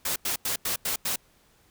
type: noise bursts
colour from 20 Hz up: white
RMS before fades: -28 dBFS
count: 6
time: 0.05-1.16 s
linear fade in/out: 5 ms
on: 110 ms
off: 90 ms
effects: pink hiss -62 dBFS RMS until 1.7 s